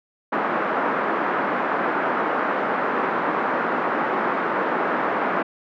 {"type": "band-pass noise", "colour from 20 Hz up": "white", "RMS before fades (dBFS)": -23, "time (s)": [0.32, 5.43], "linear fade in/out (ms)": 10, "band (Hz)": [210, 1500], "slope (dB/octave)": 24, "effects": []}